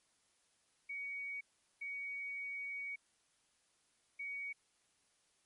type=tone bursts at uneven times; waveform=sine; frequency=2247 Hz; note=C#7; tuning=23 cents sharp; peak=-40 dBFS; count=3; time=0.89-1.41 / 1.81-2.96 / 4.19-4.53 s; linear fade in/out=10 ms; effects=white hiss -75 dBFS RMS until 5.45 s + MP3 48 kbps